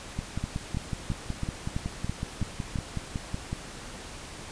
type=two click trains; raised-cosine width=5 ms; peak=-18 / -17 dBFS; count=19 / 8; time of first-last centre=0.19-3.53 / 0.44-2.758 s; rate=5.39 / 3.02 Hz; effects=pink hiss -42 dBFS RMS until 4.51 s + resampled to 22050 Hz